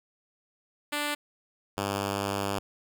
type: tone pair in turn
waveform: 5% pulse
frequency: 293.7 / 99.67 Hz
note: D4 / G2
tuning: 0 / +29 cents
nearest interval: octave + perfect fifth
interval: 1871 cents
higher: first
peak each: -17 dBFS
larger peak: neither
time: 0.92-1.15 / 1.77-2.59 s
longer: second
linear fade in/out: 10 ms
effects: none